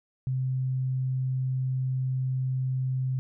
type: tone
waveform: sine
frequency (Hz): 130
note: C3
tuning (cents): -11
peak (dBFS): -25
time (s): 0.27-3.19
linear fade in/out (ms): 0
effects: none